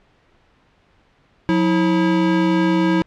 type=tone pair together; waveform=square; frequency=180.5 / 324.2 Hz; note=F#3 / E4; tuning=-43 / -29 cents; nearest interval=minor seventh; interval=1014 cents; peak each=-19 / -17 dBFS; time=1.49-3.02 s; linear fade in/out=0 ms; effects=pink hiss -57 dBFS RMS until 3.06 s + low-pass 3000 Hz 12 dB/octave